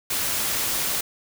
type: noise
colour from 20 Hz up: white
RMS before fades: -25 dBFS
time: 0.1-1.01 s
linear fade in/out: 5 ms
effects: none